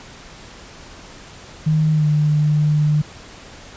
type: tone with pitch glide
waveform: sine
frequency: 155.56 to 150.35 Hz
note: D#3 to D3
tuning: 0 to +41 cents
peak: -13 dBFS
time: 1.66-3.02 s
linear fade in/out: 10 ms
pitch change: -59 cents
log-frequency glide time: 1.92-2.07 s
effects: pink hiss -40 dBFS RMS until 3.76 s + resampled to 16000 Hz